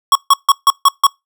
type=tone bursts; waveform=square; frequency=1108.7 Hz; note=C#6; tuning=in tune; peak=-6 dBFS; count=6; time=0.12-1.068 s; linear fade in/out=2 ms; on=33 ms; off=150 ms; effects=noise-tail reverb RT60 0.2 s tail -25 dB re dry